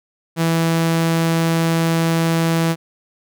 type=tone; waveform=sawtooth; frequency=164.81 Hz; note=E3; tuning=in tune; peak=-11 dBFS; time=0.36-2.76 s; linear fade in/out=50 ms; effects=none